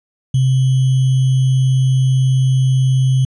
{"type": "tone with sample-and-hold", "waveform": "sine", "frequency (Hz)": 130.81, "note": "C3", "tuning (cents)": 0, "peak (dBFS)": -10, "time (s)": [0.34, 3.25], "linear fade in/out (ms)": 5, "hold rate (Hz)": 3150, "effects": ["resampled to 24000 Hz"]}